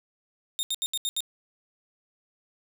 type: tone bursts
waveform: sawtooth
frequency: 3666 Hz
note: A#7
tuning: 30 cents flat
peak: -23 dBFS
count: 6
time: 0.59-1.205 s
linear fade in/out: 0 ms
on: 40 ms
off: 75 ms
effects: none